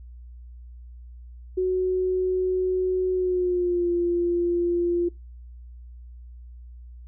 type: tone with pitch glide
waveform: sine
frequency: 370 to 347.2 Hz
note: F#4 to F4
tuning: 0 to -10 cents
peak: -20 dBFS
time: 1.57-5.09 s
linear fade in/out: 10 ms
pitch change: -110 cents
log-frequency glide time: 3.13-3.9 s
effects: noise-tail reverb RT60 0.2 s tail -22 dB re dry + added 60 Hz sine -40 dBFS peak until 7.07 s